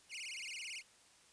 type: tone with vibrato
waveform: sawtooth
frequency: 2500 Hz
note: D#7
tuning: 8 cents sharp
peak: -40 dBFS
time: 0.09-0.83 s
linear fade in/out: 50 ms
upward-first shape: sine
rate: 18 Hz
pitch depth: 300 cents each way
effects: white hiss -65 dBFS RMS until 1.32 s + resampled to 22050 Hz